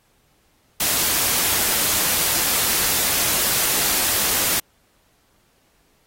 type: noise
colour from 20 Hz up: white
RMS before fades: -20 dBFS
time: 0.8-4.6 s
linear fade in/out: 5 ms
effects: pink hiss -62 dBFS RMS until 6.06 s + AAC 48 kbps